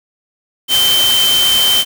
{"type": "tone in noise", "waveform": "sine", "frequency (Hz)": 3100, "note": "G7", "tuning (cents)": -20, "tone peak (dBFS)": -10, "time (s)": [0.68, 1.85], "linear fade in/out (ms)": 50, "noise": "white", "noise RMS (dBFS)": -17, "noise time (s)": [0.68, 1.85], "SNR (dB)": 4, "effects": []}